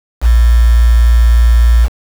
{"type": "tone with quantisation", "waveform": "sine", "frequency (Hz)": 58.27, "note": "A#1", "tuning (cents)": 0, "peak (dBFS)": -4, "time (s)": [0.21, 1.89], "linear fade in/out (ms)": 50, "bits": 4, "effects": []}